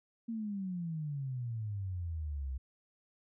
sine exponential sweep, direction down, 233.1 to 63.5 Hz, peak -35 dBFS, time 0.28-2.58 s, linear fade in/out 10 ms, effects none

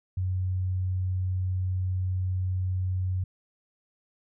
sine tone, 92.5 Hz, F#2, in tune, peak -25 dBFS, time 0.17-3.24 s, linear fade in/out 5 ms, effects none

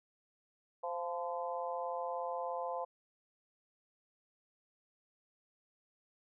harmonic tone with a mistuned harmonic, 173.5 Hz, F3, 11 cents flat, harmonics 3 / 4 / 5 / 6, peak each -40 / -41 / -42 / -43 dBFS, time 0.83-2.85 s, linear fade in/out 10 ms, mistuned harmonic 6, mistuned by -28 cents, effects none

